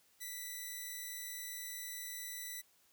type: tone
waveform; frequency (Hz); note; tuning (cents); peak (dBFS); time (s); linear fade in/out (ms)
5% pulse; 1975.5; B6; 0; -32; 0.2-2.62; 20
effects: white hiss -70 dBFS RMS until 2.92 s